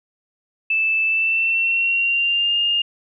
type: tone with pitch glide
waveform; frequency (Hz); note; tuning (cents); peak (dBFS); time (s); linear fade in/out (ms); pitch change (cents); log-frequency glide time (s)
sine; 2635 to 2824; E7 to F7; -1 to +19; -16; 0.7-2.82; 5; +120; 1.05-2.59
effects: none